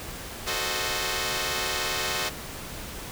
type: chord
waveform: 5% pulse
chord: F# diminished seventh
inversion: none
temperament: equal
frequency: 370 / 440 / 523.3 / 622.3 Hz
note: F#4 / A4 / C5 / Eb5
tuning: 0 / 0 / 0 / 0 cents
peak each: -21 dBFS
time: 0.46-2.3 s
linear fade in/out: 20 ms
effects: pink hiss -38 dBFS RMS until 3.11 s